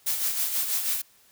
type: noise with tremolo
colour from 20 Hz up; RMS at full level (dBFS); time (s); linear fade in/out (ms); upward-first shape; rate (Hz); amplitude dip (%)
blue; -25; 0.06-1.02; 10; sine; 6.2; 50
effects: white hiss -59 dBFS RMS until 1.31 s